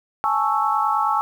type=chord; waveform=sine; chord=A major seventh; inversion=third; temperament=equal; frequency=830.6 / 880 / 1108.7 / 1318.5 Hz; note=G#5 / A5 / C#6 / E6; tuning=0 / 0 / 0 / 0 cents; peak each=-23 dBFS; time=0.24-1.21 s; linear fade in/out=0 ms; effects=8-bit